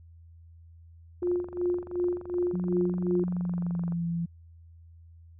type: tone with tremolo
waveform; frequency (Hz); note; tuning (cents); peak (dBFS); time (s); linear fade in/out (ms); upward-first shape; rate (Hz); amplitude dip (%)
sine; 354.5; F4; +26; -23; 1.22-3.24; 5; sine; 2.7; 90
type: click train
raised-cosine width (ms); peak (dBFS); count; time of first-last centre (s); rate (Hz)
1; -30; 64; 1.23-3.922; 23.4
type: tone with pitch glide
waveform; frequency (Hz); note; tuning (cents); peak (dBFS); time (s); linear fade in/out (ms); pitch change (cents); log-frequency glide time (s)
sine; 180.3 to 169.2; F#3 to E3; -45 to +45; -27; 2.53-4.26; 10; -110; 3.15-4.06
effects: added 83 Hz sine -49 dBFS peak until 5.39 s